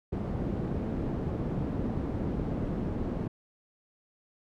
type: low-pass noise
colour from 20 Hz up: white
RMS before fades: -32 dBFS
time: 0.12-3.28 s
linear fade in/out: 10 ms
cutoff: 280 Hz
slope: 12 dB/octave
effects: none